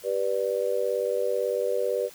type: chord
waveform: sine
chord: G major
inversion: none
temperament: just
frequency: 392 / 490 / 588 Hz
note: G4 / B4 / D5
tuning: 0 / -14 / +2 cents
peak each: -30 / -26 / -29 dBFS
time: 0.03-2.1 s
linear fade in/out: 50 ms
effects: white hiss -49 dBFS RMS until 2.14 s